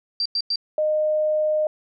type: tone bursts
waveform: sine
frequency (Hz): 4699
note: D8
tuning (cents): 0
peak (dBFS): -20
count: 3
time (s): 0.2-0.558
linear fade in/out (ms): 2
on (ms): 56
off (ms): 95
type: tone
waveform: sine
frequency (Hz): 614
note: D#5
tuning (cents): -23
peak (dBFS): -18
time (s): 0.78-1.67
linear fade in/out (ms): 2
effects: none